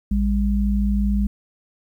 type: tone pair together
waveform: sine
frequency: 56.6 / 201.7 Hz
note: A1 / G3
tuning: +50 / +50 cents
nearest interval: octave + minor seventh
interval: 2200 cents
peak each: -19 / -20 dBFS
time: 0.11-1.27 s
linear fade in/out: 5 ms
effects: 9-bit